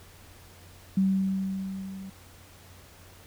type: tone with level ramp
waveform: sine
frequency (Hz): 191.9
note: G3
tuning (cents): -37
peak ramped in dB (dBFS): -19 to -38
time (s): 0.97-2.1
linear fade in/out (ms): 5
effects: added 90 Hz sine -53 dBFS peak until 3.26 s + pink hiss -53 dBFS RMS until 3.26 s